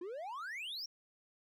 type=exponential sweep; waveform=triangle; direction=up; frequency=334.6 to 5690 Hz; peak=-39 dBFS; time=0.01-0.86 s; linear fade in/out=5 ms; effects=none